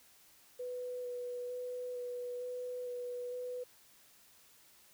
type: tone with vibrato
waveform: sine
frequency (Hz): 493.9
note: B4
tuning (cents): 0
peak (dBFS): -38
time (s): 0.59-3.64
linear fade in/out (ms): 10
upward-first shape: square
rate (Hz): 1.1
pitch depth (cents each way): 10
effects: white hiss -63 dBFS RMS until 4.93 s